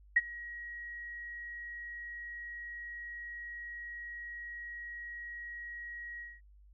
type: tone with ADSR envelope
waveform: sine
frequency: 1900 Hz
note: A#6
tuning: 33 cents sharp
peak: -19 dBFS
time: 0.16-6.41 s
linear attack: 8 ms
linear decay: 35 ms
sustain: -22 dB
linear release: 210 ms
effects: added 50 Hz sine -56 dBFS peak until 6.73 s